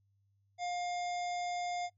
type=harmonic tone; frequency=708 Hz; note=F5; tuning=23 cents sharp; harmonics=1 / 3 / 5 / 7 / 9 / 10; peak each=-35 / -45 / -49 / -52 / -54 / -55 dBFS; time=0.58-1.9 s; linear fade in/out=50 ms; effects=noise-tail reverb RT60 0.1 s tail -18 dB re dry + added 99 Hz sine -70 dBFS peak until 1.97 s